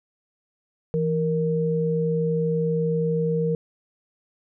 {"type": "tone pair together", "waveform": "sine", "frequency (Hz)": [164.83, 466.2], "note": ["E3", "A#4"], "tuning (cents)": [0, 0], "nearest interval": "octave + tritone", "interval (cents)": 1800, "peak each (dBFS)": -23, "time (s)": [0.94, 3.55], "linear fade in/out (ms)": 0, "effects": []}